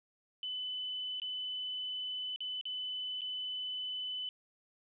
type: tone with dropouts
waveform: sine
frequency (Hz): 3009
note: F#7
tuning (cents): +28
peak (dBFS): -36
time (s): 0.43-4.29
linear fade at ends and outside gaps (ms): 1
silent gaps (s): 1.2-1.218 / 2.361-2.405 / 2.612-2.654 / 3.209-3.217
effects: none